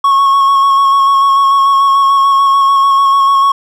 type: tone with vibrato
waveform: triangle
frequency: 1100 Hz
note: C#6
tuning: 14 cents flat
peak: -4 dBFS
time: 0.04-3.52 s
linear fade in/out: 5 ms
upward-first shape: square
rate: 6.8 Hz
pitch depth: 16 cents each way
effects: none